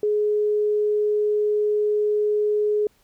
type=tone; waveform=sine; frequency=420 Hz; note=G#4; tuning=19 cents sharp; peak=-18 dBFS; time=0.03-2.87 s; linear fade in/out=2 ms; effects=pink hiss -62 dBFS RMS until 3.03 s